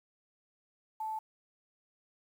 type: tone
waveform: sine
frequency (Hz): 874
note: A5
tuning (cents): -12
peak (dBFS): -34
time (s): 1-1.19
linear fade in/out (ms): 5
effects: 10-bit